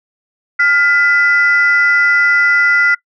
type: tone pair together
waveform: sine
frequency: 1414.2 / 2000 Hz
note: F6 / B6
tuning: +21 / +21 cents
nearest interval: tritone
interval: 600 cents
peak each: -10 dBFS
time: 0.59-2.95 s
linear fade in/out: 10 ms
effects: noise-tail reverb RT60 0.1 s tail -22 dB re dry + tanh soft clip ceiling -3 dBFS

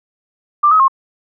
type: tone with pitch steps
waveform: sine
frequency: 1183 / 1272 / 1074 Hz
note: D6 / D#6 / C6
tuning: +12 / +38 / +45 cents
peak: -7 dBFS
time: 0.63-0.882 s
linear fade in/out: 10 ms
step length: 84 ms
effects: none

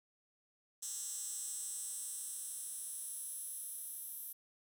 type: tone with high-pass filter sweep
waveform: 10% pulse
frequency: 233.1 Hz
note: A#3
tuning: in tune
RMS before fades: -44 dBFS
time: 0.82-4.33 s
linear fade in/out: 10 ms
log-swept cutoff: 7300 to 12000 Hz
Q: 4.2
effects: none

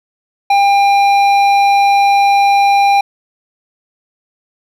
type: tone with hard clipping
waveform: sine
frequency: 800 Hz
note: G5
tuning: 35 cents sharp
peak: -9 dBFS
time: 0.5-3.01 s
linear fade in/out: 5 ms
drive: 10 dB
effects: none

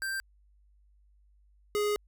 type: tone pair in turn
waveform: square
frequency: 1573 / 415.9 Hz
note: G6 / G#4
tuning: +6 / +2 cents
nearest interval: octave + major seventh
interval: 2304 cents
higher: first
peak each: -32 / -27 dBFS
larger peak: second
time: 0.02-0.2 / 1.75-1.96 s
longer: second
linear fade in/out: 0 ms
effects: added 50 Hz sine -60 dBFS peak until 2.07 s

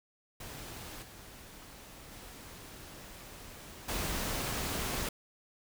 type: noise with level steps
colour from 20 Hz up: pink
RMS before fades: -45 / -51 / -49 / -35 dBFS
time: 0.4-5.09 s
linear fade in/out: 5 ms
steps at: 1.02 / 2.11 / 3.88 s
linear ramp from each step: 10 ms
effects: none

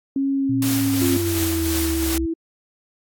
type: tone with vibrato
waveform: sine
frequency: 272.1 Hz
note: C#4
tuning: 32 cents flat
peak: -18 dBFS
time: 0.16-1.17 s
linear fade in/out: 2 ms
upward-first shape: sine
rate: 1.8 Hz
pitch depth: 14 cents each way
type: exponential sweep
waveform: sine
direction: down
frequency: 123.3 to 65.2 Hz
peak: -24 dBFS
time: 0.49-2.26 s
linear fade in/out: 5 ms
type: noise with tremolo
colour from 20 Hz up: white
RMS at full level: -25 dBFS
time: 0.62-2.18 s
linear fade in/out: 2 ms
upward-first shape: triangle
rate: 2.8 Hz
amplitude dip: 50%
type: tone with pitch glide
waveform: sine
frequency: 346.8 to 328.5 Hz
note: F4 to E4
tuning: -12 to -6 cents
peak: -21 dBFS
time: 1.01-2.34 s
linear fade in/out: 10 ms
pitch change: -94 cents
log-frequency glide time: 1.13-1.43 s
effects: AAC 64 kbps

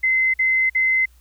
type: tone bursts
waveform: sine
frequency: 2058 Hz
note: C7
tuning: 29 cents flat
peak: -15 dBFS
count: 3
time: 0.03-1.058 s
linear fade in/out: 10 ms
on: 310 ms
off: 49 ms
effects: added 60 Hz sine -49 dBFS peak until 1.2 s + white hiss -60 dBFS RMS until 1.2 s

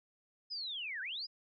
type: linear two-way sweep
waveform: sine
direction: down then up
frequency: 5130 to 1480 to 5130 Hz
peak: -38 dBFS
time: 0.5-1.27 s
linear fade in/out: 20 ms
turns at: 1.01 s
effects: none

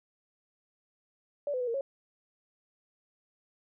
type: tone with pitch steps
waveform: sine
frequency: 577 / 506 / 494 / 462.7 / 549 Hz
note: D5 / B4 / B4 / A#4 / C#5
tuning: -31 / +42 / 0 / -13 / -17 cents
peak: -29 dBFS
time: 1.47-1.81 s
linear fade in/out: 2 ms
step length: 68 ms
effects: none

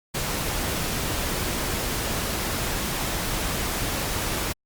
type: noise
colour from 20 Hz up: pink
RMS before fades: -27 dBFS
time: 0.14-4.53 s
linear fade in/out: 10 ms
effects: Opus 48 kbps

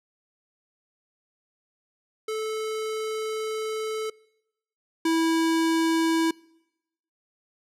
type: tone pair in turn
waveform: square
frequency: 436.2 / 326.8 Hz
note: A4 / E4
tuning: -15 / -15 cents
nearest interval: perfect fourth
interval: 500 cents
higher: first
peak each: -28 / -21 dBFS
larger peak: second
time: 2.28-4.1 / 5.05-6.31 s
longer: first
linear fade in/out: 5 ms
effects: noise-tail reverb RT60 0.9 s tail -25 dB re dry + low-pass 11000 Hz 12 dB/octave

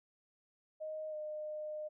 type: tone with pitch glide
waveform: sine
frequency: 622.3 to 609.8 Hz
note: D#5 to D#5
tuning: 0 to -35 cents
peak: -39 dBFS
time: 0.8-1.89 s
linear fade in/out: 20 ms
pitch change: -35 cents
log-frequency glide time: 1.1-1.15 s
effects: none

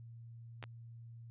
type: clicks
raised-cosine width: 0.3 ms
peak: -29 dBFS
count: 2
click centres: 0.627 / 0.639 s
effects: added 116 Hz sine -49 dBFS peak until 1.3 s + resampled to 8000 Hz

